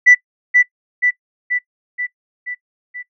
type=tone with echo; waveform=sine; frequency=1975.5 Hz; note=B6; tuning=in tune; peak=-3 dBFS; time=0.06-0.15 s; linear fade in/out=20 ms; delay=480 ms; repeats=6; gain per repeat=-4 dB; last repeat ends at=3.03 s; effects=noise-tail reverb RT60 0.1 s tail -20 dB re dry + tanh soft clip ceiling 0 dBFS